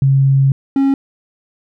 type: tone pair in turn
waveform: sine / triangle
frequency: 136.1 / 273.2 Hz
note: C#3 / C#4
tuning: -31 / -25 cents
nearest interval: octave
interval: 1206 cents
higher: second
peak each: -8 dBFS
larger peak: neither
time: 0.02-0.52 / 0.76-0.94 s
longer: first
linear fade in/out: 2 ms
effects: none